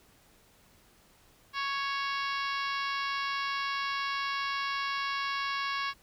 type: harmonic tone with a mistuned harmonic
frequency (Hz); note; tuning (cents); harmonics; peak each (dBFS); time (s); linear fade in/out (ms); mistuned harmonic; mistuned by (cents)
554.4; C#5; 0; 2 / 3 / 4 / 5 / 6 / 7 / 8 / 9 / 10; -33 / -37 / -39 / -41 / -43 / -44 / -45 / -46 / -47; 1.53-5.94; 50; 7; +18
effects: pink hiss -62 dBFS RMS until 6.02 s